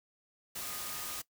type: tone in noise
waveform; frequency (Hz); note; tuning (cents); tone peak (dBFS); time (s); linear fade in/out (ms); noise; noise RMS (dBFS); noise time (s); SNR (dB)
sine; 1232; D#6; -17; -50; 0.61-1.2; 10; white; -40; 0.55-1.22; -13
effects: noise-tail reverb RT60 0.1 s tail -19 dB re dry